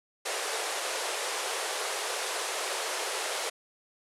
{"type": "band-pass noise", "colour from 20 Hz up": "pink", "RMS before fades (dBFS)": -33, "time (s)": [0.25, 3.5], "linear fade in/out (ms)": 10, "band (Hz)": [400, 11000], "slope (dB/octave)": 48, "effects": []}